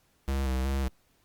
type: tone with vibrato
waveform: square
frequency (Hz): 66.3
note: C2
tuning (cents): +23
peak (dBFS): -27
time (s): 0.28-0.88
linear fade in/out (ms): 0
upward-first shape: square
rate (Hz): 2.7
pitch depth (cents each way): 38
effects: pink hiss -68 dBFS RMS until 1.24 s + Opus 48 kbps